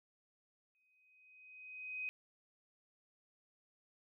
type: tone with exponential growth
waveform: sine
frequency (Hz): 2513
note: D#7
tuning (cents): +17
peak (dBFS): -37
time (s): 0.75-2.09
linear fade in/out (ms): 0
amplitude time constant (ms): 290
effects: none